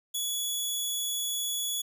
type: tone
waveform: 15% pulse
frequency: 3393 Hz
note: G#7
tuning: 36 cents sharp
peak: -22 dBFS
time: 0.14-1.82 s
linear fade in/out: 10 ms
effects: none